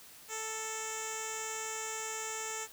10% pulse tone with low-pass filter, 440.6 Hz, A4, 2 cents sharp, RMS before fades -39 dBFS, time 0.28-2.68 s, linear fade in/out 50 ms, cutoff 7500 Hz, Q 6.7, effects white hiss -54 dBFS RMS until 2.72 s

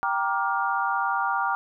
sine chord, G minor seventh, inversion none, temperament just, 784 / 940.8 / 1176 / 1411.2 Hz, G5 / Bb5 / D6 / F6, 0 / +16 / +2 / +18 cents, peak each -28 dBFS, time 0.03-1.55 s, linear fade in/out 0 ms, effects none

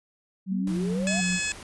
sine tone with vibrato, 185 Hz, F#3, in tune, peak -25 dBFS, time 0.46-1.4 s, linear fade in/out 50 ms, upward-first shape square, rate 2 Hz, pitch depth 48 cents each way
sine exponential sweep, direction up, 220 to 740 Hz, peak -31 dBFS, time 0.51-1.21 s, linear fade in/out 10 ms
pink noise, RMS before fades -43 dBFS, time 0.67-1.63 s, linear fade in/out 2 ms
harmonic tone, 853 Hz, G#5, 46 cents sharp, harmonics 2 / 3 / 4 / 5 / 6 / 7 / 8 / 9 / 10, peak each -33 / -30 / -37 / -41 / -38 / -44 / -36 / -34 / -41 dBFS, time 1.07-1.52 s, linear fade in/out 0 ms
effects resampled to 24000 Hz

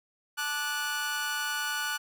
sawtooth tone cluster, 869 / 1179 / 1471 Hz, A5 / D6 / F#6, -22 / +6 / -11 cents, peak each -35 / -35 / -27 dBFS, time 0.37-1.98 s, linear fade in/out 20 ms, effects none

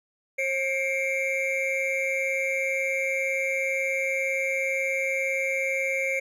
triangle tone cluster, 537 / 2146 / 2324 Hz, C5 / C7 / D7, +45 / +43 / -19 cents, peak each -27 dBFS, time 0.38-6.2 s, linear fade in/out 10 ms, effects none

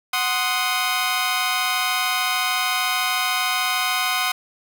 15% pulse chord, C diminished, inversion second, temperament equal, 740 / 1046.5 / 1244.5 Hz, Gb5 / C6 / Eb6, 0 / 0 / 0 cents, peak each -18 dBFS, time 0.13-4.32 s, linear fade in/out 5 ms, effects none

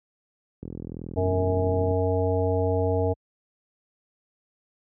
click train, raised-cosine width 3 ms, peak -22 dBFS, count 54, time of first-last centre 0.63-1.91 s, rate 41.4 Hz
harmonic tone, 92.5 Hz, F#2, in tune, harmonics 1 / 3 / 5 / 7 / 9, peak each -24 / -31 / -25 / -29 / -34 dBFS, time 1.16-3.14 s, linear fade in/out 20 ms
effects high-pass 60 Hz 12 dB/octave

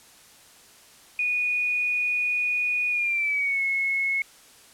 sine tone with pitch glide, 2464 to 2183 Hz, D#7 to C#7, -17 to -27 cents, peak -22 dBFS, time 1.19-4.22 s, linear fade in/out 2 ms, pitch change -210 cents, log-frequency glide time 2.9-3.62 s, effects white hiss -52 dBFS RMS until 4.73 s + low-pass 11000 Hz 12 dB/octave

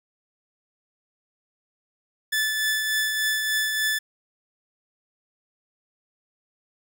sawtooth tone with tremolo, 1743 Hz, A6, 17 cents flat, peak -17 dBFS, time 2.32-3.99 s, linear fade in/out 10 ms, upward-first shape triangle, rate 3.4 Hz, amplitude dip 40%, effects none

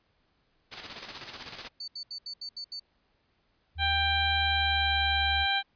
white noise with tremolo, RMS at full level -36 dBFS, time 0.71-1.69 s, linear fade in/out 20 ms, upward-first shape square, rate 16 Hz, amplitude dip 50%
sine tone bursts, 4500 Hz, C#8, 25 cents sharp, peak -35 dBFS, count 7, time 1.8-2.797 s, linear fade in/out 5 ms, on 79 ms, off 74 ms
sine tone with pitch glide, 79.1 to 74.23 Hz, D#2 to D2, +29 to +19 cents, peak -32 dBFS, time 3.75-5.47 s, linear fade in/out 50 ms, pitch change -110 cents, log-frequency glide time 4.36-5.01 s
harmonic tone, 790 Hz, G5, 13 cents sharp, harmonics 1 / 2 / 3 / 4 / 5, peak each -30 / -30 / -33 / -31 / -32 dBFS, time 3.78-5.63 s, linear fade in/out 50 ms
effects pink hiss -71 dBFS RMS until 5.75 s + resampled to 11025 Hz

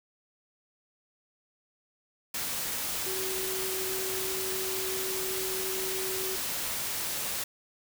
sine tone in noise, 378 Hz, F#4, 37 cents sharp, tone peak -35 dBFS, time 3.06-6.36 s, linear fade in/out 5 ms, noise white, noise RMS -33 dBFS, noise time 2.34-7.44 s, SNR -5 dB, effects none

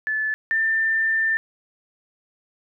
sine tone pair in turn, 1738 / 1788.9 Hz, A6 / A6, -22 / +28 cents, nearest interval unison, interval 50 cents, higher second, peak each -21 / -18 dBFS, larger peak second, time 0.07-0.34 / 0.51-1.37 s, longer second, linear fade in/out 0 ms, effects none

